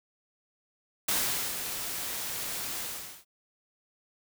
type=noise with ADSR envelope; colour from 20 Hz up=white; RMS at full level=-27 dBFS; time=1.08-3.25 s; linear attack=6 ms; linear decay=450 ms; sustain=-8 dB; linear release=450 ms; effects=none